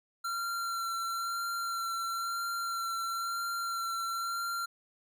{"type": "tone with vibrato", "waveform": "square", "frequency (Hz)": 1367, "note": "F6", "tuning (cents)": -37, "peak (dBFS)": -33, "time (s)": [0.24, 4.66], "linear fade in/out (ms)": 10, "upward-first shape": "sine", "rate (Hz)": 1, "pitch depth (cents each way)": 16, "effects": []}